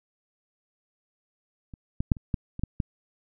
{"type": "clicks", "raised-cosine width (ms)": 5, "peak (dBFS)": [-29, -14, -6, -29, -13, -23, -13, -13], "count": 8, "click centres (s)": [1.738, 2.005, 2.118, 2.168, 2.342, 2.594, 2.636, 2.802], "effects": []}